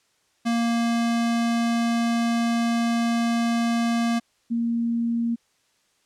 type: tone pair in turn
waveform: square / sine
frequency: 233.1 / 233.1 Hz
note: A#3 / A#3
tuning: 0 / 0 cents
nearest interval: unison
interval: 0 cents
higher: neither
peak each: -21 dBFS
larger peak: neither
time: 0.45-4.2 / 4.5-5.36 s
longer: first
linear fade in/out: 20 ms
effects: white hiss -66 dBFS RMS until 6.05 s + low-pass 8000 Hz 12 dB/octave